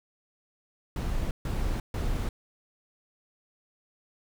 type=noise bursts; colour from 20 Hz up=brown; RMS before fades=-29 dBFS; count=3; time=0.96-2.29 s; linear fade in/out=2 ms; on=350 ms; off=140 ms; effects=none